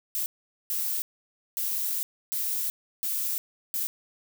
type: noise bursts at uneven times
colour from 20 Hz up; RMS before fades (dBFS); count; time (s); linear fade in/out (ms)
violet; -29; 6; 0.15-0.26 / 0.7-1.02 / 1.57-2.03 / 2.32-2.7 / 3.03-3.38 / 3.74-3.87; 0
effects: none